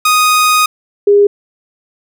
sawtooth / sine tone pair in turn, 1244.5 / 407 Hz, D#6 / G#4, 0 / -35 cents, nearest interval octave + perfect fifth, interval 1935 cents, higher first, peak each -4 dBFS, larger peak neither, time 0.05-0.66 / 1.07-1.27 s, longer first, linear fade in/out 5 ms, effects none

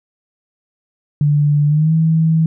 sine tone with pitch glide, 146.83 to 161.05 Hz, D3 to E3, 0 to -40 cents, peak -10 dBFS, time 1.21-2.46 s, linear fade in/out 2 ms, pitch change +160 cents, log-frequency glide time 1.67-1.93 s, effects none

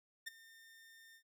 sawtooth tone with ADSR envelope, 1813 Hz, A#6, 49 cents flat, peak -36 dBFS, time 0.26-1.23 s, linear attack 15 ms, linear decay 16 ms, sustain -19 dB, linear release 80 ms, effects none

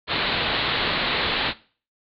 white low-pass noise, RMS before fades -24 dBFS, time 0.07-1.54 s, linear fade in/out 50 ms, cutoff 4300 Hz, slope 96 dB/octave, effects noise-tail reverb RT60 0.4 s tail -18 dB re dry

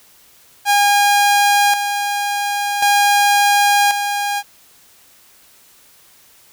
sawtooth tone with tremolo, 814 Hz, G#5, 35 cents flat, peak -7 dBFS, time 0.65-4.43 s, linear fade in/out 50 ms, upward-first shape square, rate 0.46 Hz, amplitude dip 55%, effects white hiss -49 dBFS RMS until 6.52 s

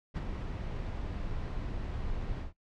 brown noise with ADSR envelope, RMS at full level -30 dBFS, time 0.14-2.53 s, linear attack 28 ms, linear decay 29 ms, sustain -6 dB, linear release 130 ms, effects noise-tail reverb RT60 0.1 s tail -17 dB re dry + low-pass 4000 Hz 12 dB/octave

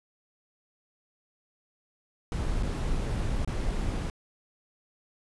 brown noise with dropouts, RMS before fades -29 dBFS, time 2.32-4.1 s, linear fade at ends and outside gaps 1 ms, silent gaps 2.626-2.631 / 3.448-3.475 s, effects resampled to 24000 Hz

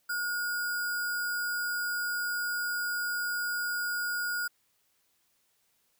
sine tone with sample-and-hold, 1441 Hz, F#6, 46 cents flat, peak -29 dBFS, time 0.09-4.48 s, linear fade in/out 10 ms, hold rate 6300 Hz, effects white hiss -72 dBFS RMS until 5.99 s

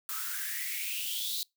blue noise with high-pass filter sweep, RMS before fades -35 dBFS, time 0.09-1.43 s, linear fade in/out 0 ms, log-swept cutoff 1200 to 4100 Hz, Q 7.7, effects noise-tail reverb RT60 0.2 s tail -26 dB re dry

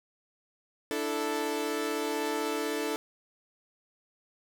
sawtooth chord, D suspended second, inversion none, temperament equal, 293.7 / 329.6 / 440 Hz, D4 / E4 / A4, 0 / 0 / 0 cents, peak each -31 / -32 / -28 dBFS, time 0.91-2.96 s, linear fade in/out 0 ms, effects none

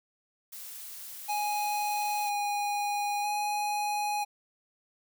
blue noise, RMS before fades -43 dBFS, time 0.52-2.3 s, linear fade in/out 10 ms
square tone with vibrato, 826 Hz, G#5, 10 cents flat, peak -29 dBFS, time 1.28-4.25 s, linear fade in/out 20 ms, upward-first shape square, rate 0.51 Hz, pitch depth 11 cents each way
effects none

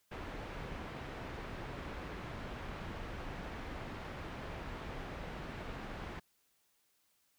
pink low-pass noise, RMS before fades -44 dBFS, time 0.11-6.2 s, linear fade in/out 10 ms, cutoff 2300 Hz, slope 12 dB/octave, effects white hiss -75 dBFS RMS until 7.38 s

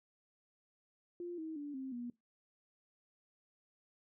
sine tone with pitch steps, 349.2 / 318.4 / 290.3 / 264.6 / 241.3 Hz, F4 / D#4 / D4 / C4 / B3, 0 / +40 / -20 / +20 / -40 cents, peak -40 dBFS, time 1.2-2.1 s, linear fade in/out 2 ms, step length 180 ms, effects noise-tail reverb RT60 0.2 s tail -21 dB re dry

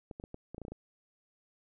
clicks, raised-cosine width 2 ms, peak -29 dBFS, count 10, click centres 0.112 / 0.199 / 0.239 / 0.344 / 0.546 / 0.581 / 0.617 / 0.651 / 0.682 / 0.72 s, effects none

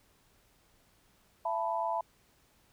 sine chord, E suspended fourth, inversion none, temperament equal with one note detuned, 671.2 / 880 / 987.8 Hz, E5 / A5 / B5, +31 / 0 / 0 cents, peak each -34 dBFS, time 1.45-2.01 s, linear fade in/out 5 ms, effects pink hiss -67 dBFS RMS until 2.72 s

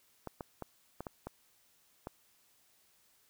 clicks, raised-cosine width 1 ms, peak -26 dBFS, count 7, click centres 0.273 / 0.408 / 0.623 / 1.006 / 1.068 / 1.27 / 2.071 s, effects white hiss -69 dBFS RMS until 3.29 s

